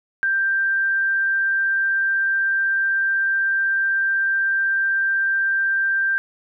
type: tone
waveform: sine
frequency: 1577 Hz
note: G6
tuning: 10 cents sharp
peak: -17 dBFS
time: 0.23-6.18 s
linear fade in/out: 0 ms
effects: none